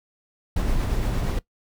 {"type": "noise with tremolo", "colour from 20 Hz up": "brown", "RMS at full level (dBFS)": -22, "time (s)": [0.56, 1.39], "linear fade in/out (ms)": 5, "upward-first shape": "sine", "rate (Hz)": 8.6, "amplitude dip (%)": 25, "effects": ["noise-tail reverb RT60 0.1 s tail -19 dB re dry"]}